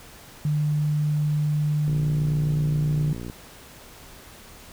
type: tone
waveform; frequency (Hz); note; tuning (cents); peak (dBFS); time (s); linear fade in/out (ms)
sine; 150; D3; +37; -20; 0.45-3.13; 2
type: click train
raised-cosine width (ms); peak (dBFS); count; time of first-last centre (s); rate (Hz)
3; -22; 85; 1.88-3.299; 59.2
effects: pink hiss -46 dBFS RMS until 4.72 s